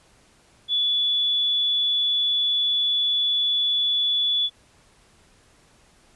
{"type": "tone", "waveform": "sine", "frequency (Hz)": 3435, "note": "A7", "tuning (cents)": -42, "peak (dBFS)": -19, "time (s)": [0.68, 4.5], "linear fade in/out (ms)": 50, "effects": ["pink hiss -57 dBFS RMS until 6.15 s", "resampled to 24000 Hz"]}